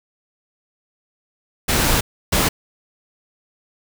pink noise bursts at uneven times, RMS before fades -17 dBFS, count 2, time 1.68-2.01 / 2.32-2.49 s, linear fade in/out 10 ms, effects none

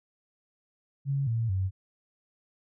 sine tone with pitch steps, 138.59 / 114.54 / 94.66 Hz, C#3 / A#2 / F#2, 0 / -30 / +40 cents, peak -25 dBFS, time 1.05-1.71 s, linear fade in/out 50 ms, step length 220 ms, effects none

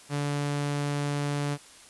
sawtooth tone, 144.4 Hz, D3, 29 cents flat, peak -23 dBFS, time 0.09-1.58 s, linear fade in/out 50 ms, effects white hiss -51 dBFS RMS until 1.89 s + resampled to 24000 Hz

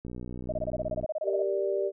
click train, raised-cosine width 3 ms, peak -26 dBFS, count 62, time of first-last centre 0.05-1.043 s, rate 61.4 Hz
sine tone bursts, 622.3 Hz, D#5, in tune, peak -27 dBFS, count 16, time 0.49-1.423 s, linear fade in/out 5 ms, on 33 ms, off 27 ms
sine chord, G minor, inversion none, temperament equal, 392 / 466.2 / 587.3 Hz, G4 / Bb4 / D5, 0 / 0 / 0 cents, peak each -28 / -34 / -30 dBFS, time 1.23-1.92 s, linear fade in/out 50 ms
effects none

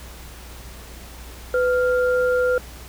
sine tone pair together, 499.9 / 1396.9 Hz, B4 / F6, +21 / 0 cents, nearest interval octave + tritone, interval 1779 cents, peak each -17 / -24 dBFS, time 1.54-2.58 s, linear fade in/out 2 ms, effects added 60 Hz sine -39 dBFS peak until 2.88 s + pink hiss -42 dBFS RMS until 2.88 s

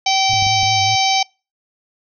harmonic tone, 772 Hz, G5, 27 cents flat, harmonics 1 / 3 / 4 / 5 / 6 / 7 / 8, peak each -16 / -21 / -22 / -23 / -24 / -24 / -25 dBFS, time 0.06-1.23 s, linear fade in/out 5 ms
sine tone with vibrato, 103.83 Hz, G#2, in tune, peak -24 dBFS, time 0.29-0.96 s, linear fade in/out 10 ms, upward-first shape triangle, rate 5.2 Hz, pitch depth 120 cents each way
clicks, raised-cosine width 5 ms, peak -20 dBFS, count 4, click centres 0.334 / 0.424 / 0.467 / 0.632 s
effects noise-tail reverb RT60 0.3 s tail -26 dB re dry

